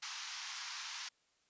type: band-pass noise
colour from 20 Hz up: white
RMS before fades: -45 dBFS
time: 0.02-1.09 s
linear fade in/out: 10 ms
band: 870 to 6500 Hz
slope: 48 dB/octave
effects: white hiss -75 dBFS RMS until 1.49 s + resampled to 16000 Hz